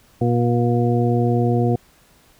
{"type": "harmonic tone with a mistuned harmonic", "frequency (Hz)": 120, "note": "B2", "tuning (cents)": -49, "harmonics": [1, 2, 3, 4, 6], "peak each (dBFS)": [-18, -21, -23, -24, -26], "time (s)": [0.21, 1.76], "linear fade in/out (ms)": 5, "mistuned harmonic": 6, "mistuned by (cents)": -20, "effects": ["pink hiss -54 dBFS RMS until 2.39 s"]}